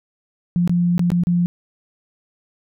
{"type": "tone with dropouts", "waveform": "sine", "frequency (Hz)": 174.61, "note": "F3", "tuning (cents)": 0, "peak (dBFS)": -14, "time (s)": [0.56, 1.46], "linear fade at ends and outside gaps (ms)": 0, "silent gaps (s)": [[0.676, 0.695], [0.98, 0.994], [1.103, 1.118], [1.236, 1.27]], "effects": []}